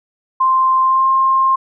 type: tone with pitch glide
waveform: sine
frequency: 1046.5 to 1061.1 Hz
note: C6 to C6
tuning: 0 to +24 cents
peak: -10 dBFS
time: 0.4-1.56 s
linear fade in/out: 10 ms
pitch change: +24 cents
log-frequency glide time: 0.83-1.08 s
effects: none